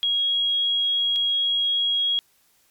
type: tone pair in turn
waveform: sine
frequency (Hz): 3299 / 3299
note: G#7 / G#7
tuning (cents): -12 / -12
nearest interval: unison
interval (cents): 0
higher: neither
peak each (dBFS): -19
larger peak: neither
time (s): 0.03-1.16 / 1.16-2.19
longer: first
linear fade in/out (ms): 0
effects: white hiss -62 dBFS RMS until 2.7 s + MP3 96 kbps